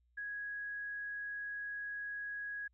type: tone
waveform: sine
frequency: 1661.2 Hz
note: G#6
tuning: in tune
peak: -39 dBFS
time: 0.17-2.68 s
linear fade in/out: 10 ms
effects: added 60 Hz sine -70 dBFS peak until 2.73 s